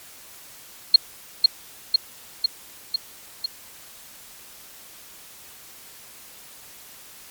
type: tone with echo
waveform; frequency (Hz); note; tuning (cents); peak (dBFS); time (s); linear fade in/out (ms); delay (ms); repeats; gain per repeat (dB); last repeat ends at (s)
sine; 4242; C8; +23; -5; 0.94-0.96; 5; 500; 5; -3; 3.46
effects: white hiss -45 dBFS RMS until 7.3 s + MP3 96 kbps